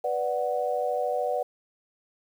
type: chord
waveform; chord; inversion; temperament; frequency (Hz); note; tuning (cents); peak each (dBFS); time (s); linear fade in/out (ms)
sine; B minor; none; equal; 493.9 / 587.3 / 740; B4 / D5 / F#5; 0 / 0 / 0; -29; 0.04-1.43; 5
effects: 9-bit